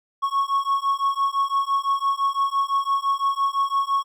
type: beating tone pair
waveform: triangle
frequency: 1100 / 1105.9 Hz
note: C#6 / C#6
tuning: -14 / -4 cents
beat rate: 5.9 Hz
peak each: -21 dBFS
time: 0.22-4.04 s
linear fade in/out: 20 ms
effects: none